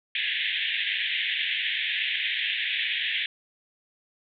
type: band-pass noise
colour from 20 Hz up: white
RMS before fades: -28 dBFS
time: 0.15-3.26 s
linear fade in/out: 2 ms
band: 1700 to 3600 Hz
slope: 96 dB/octave
effects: none